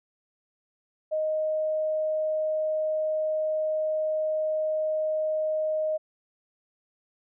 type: tone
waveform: sine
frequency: 622.3 Hz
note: D#5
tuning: in tune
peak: -24 dBFS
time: 1.11-5.98 s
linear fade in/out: 20 ms
effects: none